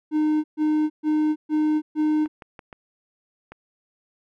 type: tone bursts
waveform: triangle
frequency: 306.2 Hz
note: D#4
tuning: 28 cents flat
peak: -16 dBFS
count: 5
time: 0.11-2.28 s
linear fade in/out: 50 ms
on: 330 ms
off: 130 ms
type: clicks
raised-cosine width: 0.5 ms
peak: -25 dBFS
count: 5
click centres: 2.259 / 2.422 / 2.592 / 2.728 / 3.52 s
effects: none